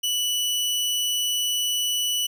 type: tone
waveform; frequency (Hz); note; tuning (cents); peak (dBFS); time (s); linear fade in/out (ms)
sawtooth; 2960; F#7; 0; -19; 0.03-2.27; 10
effects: none